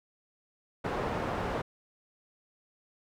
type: low-pass noise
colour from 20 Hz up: white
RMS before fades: -33 dBFS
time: 0.84-1.62 s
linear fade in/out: 10 ms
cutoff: 890 Hz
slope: 12 dB/octave
effects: none